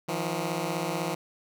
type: beating tone pair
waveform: 10% pulse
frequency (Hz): 160 / 176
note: D#3 / F3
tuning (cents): +49 / +14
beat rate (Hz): 16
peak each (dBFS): -23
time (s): 0.08-1.15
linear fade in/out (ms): 10
effects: none